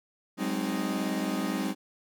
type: chord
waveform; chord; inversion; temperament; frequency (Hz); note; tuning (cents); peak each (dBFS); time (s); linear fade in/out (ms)
40% pulse; Ab dominant seventh; third; equal with one note detuned; 189.1 / 207.7 / 261.6 / 311.1; Gb3 / Ab3 / C4 / Eb4; +38 / 0 / 0 / 0; -33; 0.37-1.75; 50
effects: none